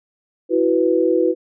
sine chord, E suspended second, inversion none, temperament equal, 329.6 / 370 / 493.9 Hz, E4 / F#4 / B4, 0 / 0 / 0 cents, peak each -18 dBFS, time 0.49-1.35 s, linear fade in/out 50 ms, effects none

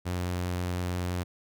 sawtooth tone, 89.4 Hz, F2, 41 cents sharp, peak -25 dBFS, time 0.05-1.24 s, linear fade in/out 20 ms, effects none

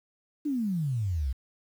sine exponential sweep, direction down, 307.9 to 60.8 Hz, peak -26 dBFS, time 0.45-1.33 s, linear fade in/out 10 ms, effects 9-bit

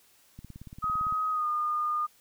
click train, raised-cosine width 5 ms, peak -31 dBFS, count 14, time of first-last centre 0.39-1.124 s, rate 17.7 Hz
sine tone with pitch glide, 1261 to 1218 Hz, D#6 to D#6, +23 to -37 cents, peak -26 dBFS, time 0.82-2.07 s, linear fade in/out 20 ms, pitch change -60 cents, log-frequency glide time 1.31-1.47 s
effects white hiss -62 dBFS RMS until 2.2 s

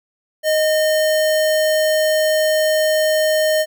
sine tone with sample-and-hold, 622.3 Hz, D#5, in tune, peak -13 dBFS, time 0.43-3.66 s, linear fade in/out 50 ms, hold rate 2450 Hz, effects none

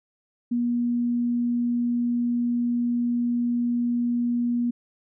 sine tone, 240 Hz, B3, 49 cents flat, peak -21 dBFS, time 0.51-4.71 s, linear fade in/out 10 ms, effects none

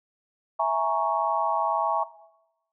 sine chord, A# half-diminished seventh, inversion second, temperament equal, 659.3 / 830.6 / 932.3 / 1108.7 Hz, E5 / G#5 / A#5 / C#6, 0 / 0 / 0 / 0 cents, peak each -27 dBFS, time 0.59-2.04 s, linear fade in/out 10 ms, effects noise-tail reverb RT60 0.9 s tail -18 dB re dry

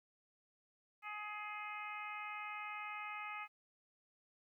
harmonic tone, 420 Hz, G#4, 19 cents sharp, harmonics 2 / 3 / 4 / 5 / 6 / 7, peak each -50 / -47 / -57 / -49 / -49 / -62 dBFS, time 1.02-3.48 s, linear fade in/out 50 ms, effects 13-bit

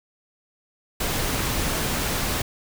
pink noise, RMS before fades -25 dBFS, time 1-2.42 s, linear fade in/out 5 ms, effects none

